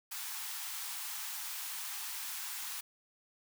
white high-pass noise, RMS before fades -41 dBFS, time 0.11-2.81 s, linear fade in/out 10 ms, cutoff 760 Hz, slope 96 dB/octave, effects none

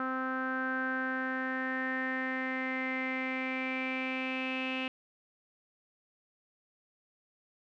sawtooth tone with low-pass filter sweep, 260 Hz, C4, 11 cents flat, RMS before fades -34 dBFS, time 0-4.88 s, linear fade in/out 2 ms, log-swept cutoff 1400 to 2700 Hz, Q 8.8, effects none

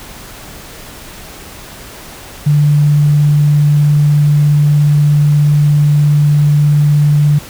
sine tone, 147.2 Hz, D3, 4 cents sharp, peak -6 dBFS, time 2.46-7.39 s, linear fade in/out 10 ms, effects pink hiss -32 dBFS RMS until 7.49 s

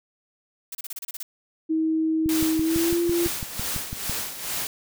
blue noise bursts, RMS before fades -34 dBFS, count 9, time 0.72-1.23 s, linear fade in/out 5 ms, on 30 ms, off 30 ms
sine tone with pitch glide, 318.6 to 343.4 Hz, D#4 to F4, +41 to -29 cents, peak -20 dBFS, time 1.69-3.28 s, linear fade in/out 20 ms, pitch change +130 cents, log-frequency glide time 2.61-2.96 s
click train, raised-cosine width 5 ms, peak -19 dBFS, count 12, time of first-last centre 2.26-4.096 s, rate 5.99 Hz
white noise with tremolo, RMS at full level -28 dBFS, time 2.29-4.67 s, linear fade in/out 0 ms, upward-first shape sine, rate 2.3 Hz, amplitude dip 65%
effects none

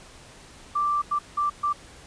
sine tone bursts at uneven times, 1174.7 Hz, D6, in tune, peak -21 dBFS, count 4, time 0.75-1.02 / 1.11-1.19 / 1.37-1.5 / 1.63-1.73 s, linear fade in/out 10 ms, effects pink hiss -48 dBFS RMS until 2.06 s + resampled to 22050 Hz

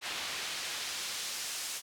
pink noise with band-pass filter sweep, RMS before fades -38 dBFS, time 0.01-1.82 s, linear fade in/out 50 ms, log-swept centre 2900 to 6800 Hz, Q 0.76, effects none

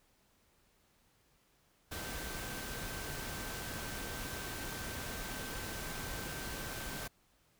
sine tone in noise, 1552 Hz, G6, 18 cents flat, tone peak -49 dBFS, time 1.91-7.08 s, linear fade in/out 10 ms, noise pink, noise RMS -42 dBFS, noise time 1.91-7.08 s, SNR -10 dB, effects pink hiss -71 dBFS RMS until 7.59 s

